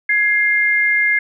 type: tone pair together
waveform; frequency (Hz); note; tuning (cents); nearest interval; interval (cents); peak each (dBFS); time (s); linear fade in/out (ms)
sine; 1674 / 2109; G#6 / C7; +13 / +13; major third; 400; -17 / -14; 0.09-1.19; 5
effects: none